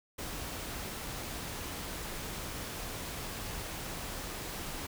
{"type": "noise", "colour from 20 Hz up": "pink", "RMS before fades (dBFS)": -40, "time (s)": [0.18, 4.87], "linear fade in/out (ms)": 10, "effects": []}